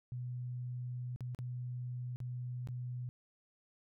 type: tone with dropouts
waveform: sine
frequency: 123.9 Hz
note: B2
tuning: 6 cents sharp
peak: -38 dBFS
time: 0.12-3.09 s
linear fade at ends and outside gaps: 0 ms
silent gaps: 1.161-1.207 / 1.348-1.389 / 2.16-2.203 / 2.673-2.687 s
effects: none